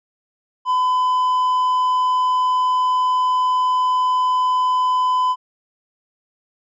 triangle tone, 1009 Hz, B5, 37 cents sharp, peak -13 dBFS, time 0.65-5.36 s, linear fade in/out 50 ms, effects resampled to 16000 Hz

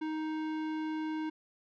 sine tone with tanh clipping, 312.5 Hz, D#4, 8 cents sharp, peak -35 dBFS, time 0.01-1.3 s, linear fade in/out 10 ms, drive 17 dB, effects none

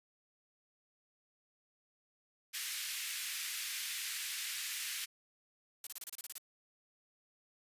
pink high-pass noise, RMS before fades -40 dBFS, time 2.53-5.06 s, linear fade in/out 20 ms, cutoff 1900 Hz, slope 24 dB/octave
blue noise bursts, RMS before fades -42 dBFS, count 10, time 5.84-6.381 s, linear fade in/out 2 ms, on 28 ms, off 29 ms
effects resampled to 32000 Hz

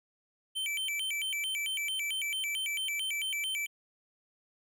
square tone with vibrato, 2681 Hz, E7, 29 cents sharp, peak -32 dBFS, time 0.55-3.67 s, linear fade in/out 20 ms, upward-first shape square, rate 4.5 Hz, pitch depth 250 cents each way, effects none

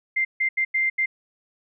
sine tone bursts at uneven times, 2093 Hz, C7, in tune, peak -19 dBFS, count 5, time 0.16-0.25 / 0.4-0.49 / 0.57-0.65 / 0.74-0.9 / 0.98-1.06 s, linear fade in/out 10 ms, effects none

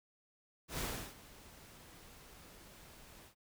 pink noise with ADSR envelope, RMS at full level -38 dBFS, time 0.68-3.35 s, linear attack 110 ms, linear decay 350 ms, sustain -19 dB, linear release 93 ms, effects none

